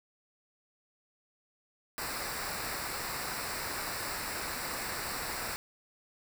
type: noise with comb filter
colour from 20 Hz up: pink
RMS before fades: -37 dBFS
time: 1.98-5.56 s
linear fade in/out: 0 ms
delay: 0.31 ms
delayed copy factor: -0.7
effects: none